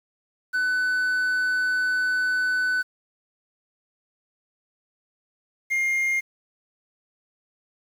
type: tone pair in turn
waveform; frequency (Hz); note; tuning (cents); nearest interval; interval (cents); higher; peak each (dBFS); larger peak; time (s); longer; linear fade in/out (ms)
triangle; 1500 / 2121; F#6 / C7; +23 / +23; tritone; 600; second; -19; neither; 0.53-2.83 / 5.7-6.21; first; 20
effects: 8-bit